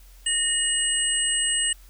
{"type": "tone cluster", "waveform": "sine", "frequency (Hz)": [1834, 2890, 8140], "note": ["A#6", "F#7", "C9"], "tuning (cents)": [-29, -41, -49], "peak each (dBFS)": [-31, -25, -23], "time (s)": [0.26, 1.73], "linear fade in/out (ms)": 5, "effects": ["added 44 Hz sine -46 dBFS peak until 1.89 s", "white hiss -56 dBFS RMS until 1.89 s"]}